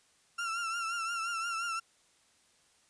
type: tone with vibrato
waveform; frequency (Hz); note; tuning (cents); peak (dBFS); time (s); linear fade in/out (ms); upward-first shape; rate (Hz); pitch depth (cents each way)
35% pulse; 1362; F6; -44; -31; 0.38-1.8; 10; triangle; 5.7; 67
effects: white hiss -67 dBFS RMS until 2.89 s + resampled to 22050 Hz